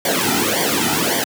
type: noise with flanger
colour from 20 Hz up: pink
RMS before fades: -18 dBFS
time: 0.05-1.24 s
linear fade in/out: 2 ms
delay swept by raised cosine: 0.75 to 1.85 ms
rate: 1.8 Hz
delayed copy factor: -0.85
effects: high-pass 150 Hz 12 dB/octave